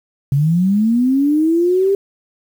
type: linear sweep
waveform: sine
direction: up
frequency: 133.6 to 399.5 Hz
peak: -11 dBFS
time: 0.32-1.95 s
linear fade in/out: 2 ms
effects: 7-bit